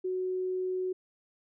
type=tone; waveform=sine; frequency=370 Hz; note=F#4; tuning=in tune; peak=-29 dBFS; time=0.04-0.93 s; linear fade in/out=10 ms; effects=none